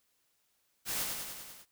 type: noise with echo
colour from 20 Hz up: white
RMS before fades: -35 dBFS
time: 0.85-1.07 s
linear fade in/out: 50 ms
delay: 98 ms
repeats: 6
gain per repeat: -3 dB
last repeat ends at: 1.658 s
effects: white hiss -75 dBFS RMS until 1.71 s